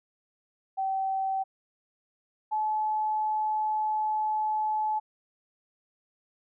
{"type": "tone pair in turn", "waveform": "sine", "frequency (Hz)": [770, 859.8], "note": ["G5", "A5"], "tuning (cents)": [-31, -40], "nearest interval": "major second", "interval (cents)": 191, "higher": "second", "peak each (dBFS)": [-26, -25], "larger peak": "second", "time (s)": [[0.77, 1.44], [2.51, 5]], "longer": "second", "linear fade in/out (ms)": 20, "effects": []}